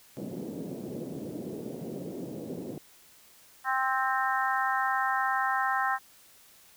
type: band-pass noise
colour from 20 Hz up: pink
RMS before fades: -38 dBFS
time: 0.17-2.78 s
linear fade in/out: 0 ms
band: 160 to 490 Hz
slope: 24 dB/octave
type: harmonic tone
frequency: 262.7 Hz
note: C4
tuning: 7 cents sharp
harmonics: 3 / 4 / 5 / 6 / 7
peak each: -30 / -31 / -32 / -33 / -33 dBFS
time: 3.64-5.99 s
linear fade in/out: 50 ms
effects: white hiss -57 dBFS RMS until 6.76 s